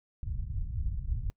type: low-pass noise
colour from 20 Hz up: pink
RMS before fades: -33 dBFS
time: 0.23-1.3 s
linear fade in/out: 0 ms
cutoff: 110 Hz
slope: 24 dB/octave
effects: noise-tail reverb RT60 0.1 s tail -25 dB re dry